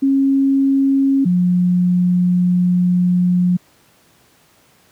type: tone pair in turn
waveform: sine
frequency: 272.5 / 178.95 Hz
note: C#4 / F3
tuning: -29 / +42 cents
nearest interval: perfect fifth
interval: 729 cents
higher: first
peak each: -11 dBFS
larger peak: neither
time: 0.02-1.25 / 1.25-3.57 s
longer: second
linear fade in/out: 10 ms
effects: pink hiss -53 dBFS RMS until 4.91 s + high-pass 100 Hz 12 dB/octave